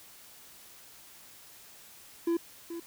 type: tone with echo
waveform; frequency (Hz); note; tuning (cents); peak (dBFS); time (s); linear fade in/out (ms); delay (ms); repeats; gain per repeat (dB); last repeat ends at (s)
triangle; 337.3; E4; +40; -23; 2.27-2.37; 5; 430; 1; -11; 2.8
effects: white hiss -53 dBFS RMS until 2.86 s